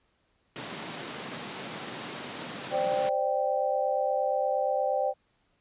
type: high-pass noise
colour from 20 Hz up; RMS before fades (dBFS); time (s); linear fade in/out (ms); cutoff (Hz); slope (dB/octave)
pink; -38; 0.56-3.09; 0; 150; 24
type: chord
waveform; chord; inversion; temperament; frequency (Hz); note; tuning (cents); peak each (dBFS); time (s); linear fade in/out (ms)
sine; C suspended second; none; equal with one note detuned; 523.3 / 591.8 / 784; C5 / D5 / G5; 0 / +13 / 0; -29 / -29 / -29; 2.7-5.14; 50
effects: pink hiss -71 dBFS RMS until 5.6 s + resampled to 8000 Hz